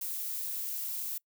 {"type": "noise", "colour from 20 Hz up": "violet", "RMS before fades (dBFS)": -36, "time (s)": [0.01, 1.18], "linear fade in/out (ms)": 5, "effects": ["noise-tail reverb RT60 0.1 s tail -25 dB re dry"]}